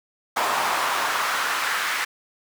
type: noise with high-pass filter sweep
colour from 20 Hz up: brown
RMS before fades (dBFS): -24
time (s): 0.36-2.05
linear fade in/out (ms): 10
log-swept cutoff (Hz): 900 to 1600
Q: 1.8
effects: none